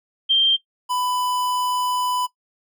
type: tone pair in turn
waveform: sine / square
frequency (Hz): 3164 / 996.6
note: G7 / B5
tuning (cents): +15 / +15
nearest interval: octave + minor sixth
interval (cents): 2000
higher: first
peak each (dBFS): -12 / -22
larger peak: first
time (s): 0.29-0.57 / 0.89-2.27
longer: second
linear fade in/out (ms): 20
effects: noise-tail reverb RT60 0.1 s tail -17 dB re dry